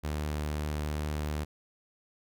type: tone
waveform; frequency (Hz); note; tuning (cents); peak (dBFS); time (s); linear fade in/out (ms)
sawtooth; 75.2; D2; +42; -27; 0.03-1.45; 20
effects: none